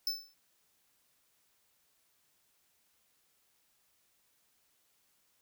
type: tone with exponential decay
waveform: square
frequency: 5274 Hz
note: E8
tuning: in tune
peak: -28 dBFS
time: 0.07-0.34 s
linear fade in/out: 2 ms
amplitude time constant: 57 ms
effects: white hiss -73 dBFS RMS until 5.41 s